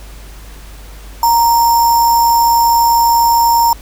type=tone with sample-and-hold; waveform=sine; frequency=932.3 Hz; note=A#5; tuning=in tune; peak=-7 dBFS; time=1.23-3.73 s; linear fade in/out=2 ms; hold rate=6300 Hz; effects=added 50 Hz sine -31 dBFS peak until 3.81 s + pink hiss -39 dBFS RMS until 3.81 s